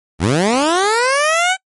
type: linear sweep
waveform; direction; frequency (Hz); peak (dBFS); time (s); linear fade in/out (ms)
15% pulse; up; 69.3 to 769; -6; 0.19-1.57; 50
effects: noise-tail reverb RT60 0.1 s tail -26 dB re dry + MP3 48 kbps